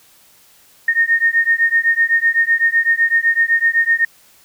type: beating tone pair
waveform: sine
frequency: 1836 / 1843.9 Hz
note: A#6 / A#6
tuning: -27 / -19 cents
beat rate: 7.9 Hz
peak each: -15 dBFS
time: 0.88-4.05 s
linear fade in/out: 5 ms
effects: white hiss -50 dBFS RMS until 4.44 s